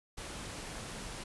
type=noise; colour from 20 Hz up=pink; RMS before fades=-43 dBFS; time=0.17-1.24 s; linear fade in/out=10 ms; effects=resampled to 24000 Hz